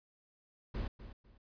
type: noise with echo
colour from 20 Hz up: brown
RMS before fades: -37 dBFS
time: 0.74-0.88 s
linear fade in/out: 10 ms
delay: 250 ms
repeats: 2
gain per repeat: -12 dB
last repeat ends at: 1.38 s
effects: resampled to 11025 Hz